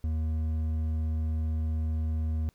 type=tone with hard clipping; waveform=triangle; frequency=78.9 Hz; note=D#2; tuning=25 cents sharp; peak=-28 dBFS; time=0.04-2.49 s; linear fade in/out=0 ms; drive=9 dB; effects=pink hiss -69 dBFS RMS until 2.54 s